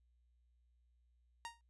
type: tone with exponential decay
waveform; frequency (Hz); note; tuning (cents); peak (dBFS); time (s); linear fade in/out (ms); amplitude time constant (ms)
sawtooth; 932.3; A#5; 0; -37; 1.45-1.61; 0; 34
effects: added 60 Hz sine -70 dBFS peak until 1.69 s + resampled to 24000 Hz